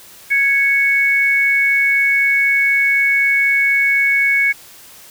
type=tone pair together; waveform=sine; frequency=1661 / 2214 Hz; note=G#6 / C#7; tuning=0 / -3 cents; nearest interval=perfect fourth; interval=497 cents; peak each=-19 / -12 dBFS; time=0.3-4.53 s; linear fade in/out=20 ms; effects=white hiss -41 dBFS RMS until 5.1 s